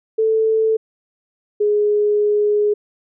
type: tone pair in turn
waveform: sine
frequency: 441.6 / 416.8 Hz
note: A4 / G#4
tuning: +6 / +6 cents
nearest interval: minor second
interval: 100 cents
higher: first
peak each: -13 dBFS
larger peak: neither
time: 0.18-0.77 / 1.6-2.74 s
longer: second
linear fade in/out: 10 ms
effects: none